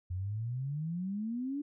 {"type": "exponential sweep", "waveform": "sine", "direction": "up", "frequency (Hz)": [87.31, 295.2], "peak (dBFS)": -33, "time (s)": [0.1, 1.62], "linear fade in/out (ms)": 10, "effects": []}